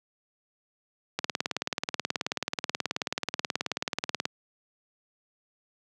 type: click train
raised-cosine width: 0.2 ms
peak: -10 dBFS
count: 58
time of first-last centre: 1.19-4.255 s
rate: 18.6 Hz
effects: high-pass 150 Hz 12 dB/octave